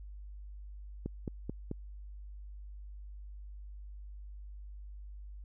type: click train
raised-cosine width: 3 ms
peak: -23 dBFS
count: 4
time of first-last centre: 1.06-1.714 s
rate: 4.59 Hz
effects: added 50 Hz sine -44 dBFS peak until 5.44 s